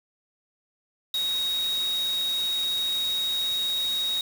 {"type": "tone in noise", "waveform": "sine", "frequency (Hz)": 3775, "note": "A#7", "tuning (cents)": 21, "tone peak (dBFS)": -24, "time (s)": [1.14, 4.21], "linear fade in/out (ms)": 2, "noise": "white", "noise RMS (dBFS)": -38, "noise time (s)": [1.14, 4.21], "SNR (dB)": 11, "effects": []}